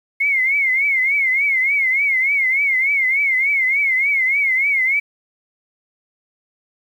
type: tone with vibrato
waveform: sine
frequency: 2156 Hz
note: C#7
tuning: 49 cents flat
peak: -14 dBFS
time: 0.2-5 s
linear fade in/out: 10 ms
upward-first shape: triangle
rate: 3.4 Hz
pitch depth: 130 cents each way
effects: 8-bit